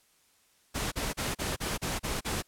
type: noise bursts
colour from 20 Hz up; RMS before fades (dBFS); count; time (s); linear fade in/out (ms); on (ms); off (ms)
pink; -32; 8; 0.74-2.425; 20; 180; 35
effects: white hiss -66 dBFS RMS until 2.47 s + low-pass 12000 Hz 12 dB/octave